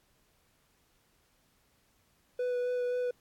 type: tone with vibrato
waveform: triangle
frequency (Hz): 493.9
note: B4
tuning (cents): 0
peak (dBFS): -27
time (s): 2.39-3.11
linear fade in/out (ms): 5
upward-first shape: sine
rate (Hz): 3.8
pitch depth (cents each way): 11
effects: pink hiss -70 dBFS RMS until 3.2 s + AAC 64 kbps

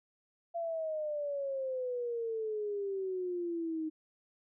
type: exponential sweep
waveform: sine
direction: down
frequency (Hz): 684 to 311.1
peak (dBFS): -33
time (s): 0.54-3.9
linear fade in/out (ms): 20
effects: none

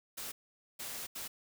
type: noise bursts at uneven times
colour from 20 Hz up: white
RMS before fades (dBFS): -42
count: 3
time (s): 0.17-0.32 / 0.79-1.07 / 1.15-1.28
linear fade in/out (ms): 10
effects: none

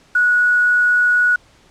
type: tone with quantisation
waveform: sine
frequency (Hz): 1463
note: F#6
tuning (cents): -20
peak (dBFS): -11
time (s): 0.15-1.36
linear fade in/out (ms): 5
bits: 6
effects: pink hiss -51 dBFS RMS until 1.7 s + low-pass 7000 Hz 12 dB/octave

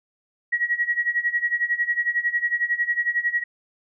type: tone with tremolo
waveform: sine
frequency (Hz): 1910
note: A#6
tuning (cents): +42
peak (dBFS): -17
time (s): 0.52-3.44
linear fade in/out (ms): 10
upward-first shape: sine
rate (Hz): 11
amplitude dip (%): 85
effects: none

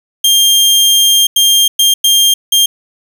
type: tone bursts at uneven times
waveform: sawtooth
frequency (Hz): 3200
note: G7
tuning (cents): +35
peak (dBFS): -3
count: 5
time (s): 0.24-1.27 / 1.36-1.68 / 1.79-1.94 / 2.04-2.34 / 2.52-2.66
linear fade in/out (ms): 5
effects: none

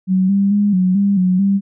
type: tone with pitch steps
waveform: sine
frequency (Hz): 187.1 / 198.2 / 204.8 / 184.1 / 199.9 / 183.4 / 197.5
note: F#3 / G3 / G#3 / F#3 / G3 / F#3 / G3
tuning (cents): +20 / +19 / -24 / -8 / +34 / -15 / +13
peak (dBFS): -11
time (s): 0.07-1.61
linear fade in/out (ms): 50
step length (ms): 220
effects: none

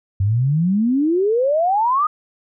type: exponential sweep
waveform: sine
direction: up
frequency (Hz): 93.7 to 1260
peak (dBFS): -14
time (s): 0.2-2.07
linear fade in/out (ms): 5
effects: none

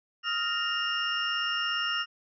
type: tone cluster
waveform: sine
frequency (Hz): 1264 / 1401 / 1847 / 2822 / 5380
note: D#6 / F6 / A#6 / F7 / E8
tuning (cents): +27 / +5 / -16 / +17 / +34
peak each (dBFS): -36 / -33 / -36 / -30 / -37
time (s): 0.23-2.06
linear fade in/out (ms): 50
effects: none

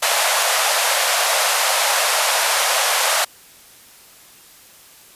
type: band-pass noise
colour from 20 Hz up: pink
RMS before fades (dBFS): -18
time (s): 0.02-3.25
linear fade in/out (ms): 10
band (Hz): 550 to 13000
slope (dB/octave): 48
effects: white hiss -46 dBFS RMS until 5.15 s + resampled to 32000 Hz

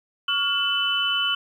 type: tone cluster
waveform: sine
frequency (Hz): 1129 / 1413 / 2655 / 3006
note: C#6 / F6 / E7 / F#7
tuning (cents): +31 / +20 / +12 / +27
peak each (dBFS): -31 / -27 / -31 / -22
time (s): 0.28-1.35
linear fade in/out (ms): 5
effects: 9-bit

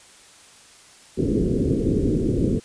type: low-pass noise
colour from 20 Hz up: white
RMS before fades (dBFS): -21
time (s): 1.17-2.6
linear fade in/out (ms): 20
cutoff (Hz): 430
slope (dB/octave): 48
effects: white hiss -49 dBFS RMS until 2.64 s + resampled to 22050 Hz

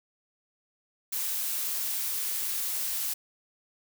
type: noise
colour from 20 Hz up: blue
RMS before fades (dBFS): -31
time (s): 1.12-3.14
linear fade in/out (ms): 10
effects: none

